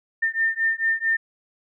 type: beating tone pair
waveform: sine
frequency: 1804 / 1808.5 Hz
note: A6 / A6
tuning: +43 / +47 cents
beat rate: 4.5 Hz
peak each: -23 / -23 dBFS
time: 0.22-1.17 s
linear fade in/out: 10 ms
effects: none